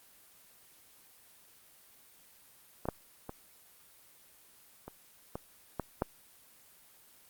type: clicks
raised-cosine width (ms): 1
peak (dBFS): -23 / -16 / -25 / -28 / -22 / -18 / -15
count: 7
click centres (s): 2.855 / 2.887 / 3.294 / 4.88 / 5.355 / 5.797 / 6.021
effects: white hiss -60 dBFS RMS until 7.29 s + Opus 24 kbps